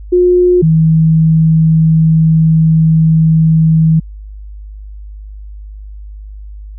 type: tone pair in turn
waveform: sine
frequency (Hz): 358.6 / 160.48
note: F4 / E3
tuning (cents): +46 / -46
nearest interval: octave + major second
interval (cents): 1392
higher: first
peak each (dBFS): -5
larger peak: neither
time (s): 0.12-0.62 / 0.62-4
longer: second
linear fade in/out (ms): 10
effects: added 51 Hz sine -26 dBFS peak until 6.78 s